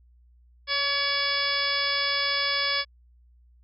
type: harmonic tone with a mistuned harmonic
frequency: 567 Hz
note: C#5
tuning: 39 cents sharp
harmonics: 1 / 2 / 3 / 4 / 5 / 6 / 7 / 8 / 9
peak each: -36 / -33 / -31 / -30 / -38 / -30 / -39 / -32 / -30 dBFS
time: 0.67-2.85 s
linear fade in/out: 50 ms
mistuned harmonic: 1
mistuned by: -22 cents
effects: added 60 Hz sine -54 dBFS peak until 3.63 s